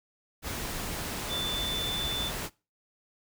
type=tone in noise; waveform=sine; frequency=3520 Hz; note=A7; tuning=in tune; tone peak=-30 dBFS; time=1.28-2.32 s; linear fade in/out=50 ms; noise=pink; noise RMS=-35 dBFS; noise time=0.42-2.5 s; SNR=+2 dB; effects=noise-tail reverb RT60 0.3 s tail -22 dB re dry